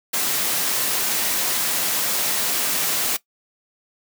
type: noise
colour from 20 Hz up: white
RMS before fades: -22 dBFS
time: 0.13-3.17 s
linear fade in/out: 10 ms
effects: noise-tail reverb RT60 0.1 s tail -18 dB re dry + high-pass 150 Hz 12 dB/octave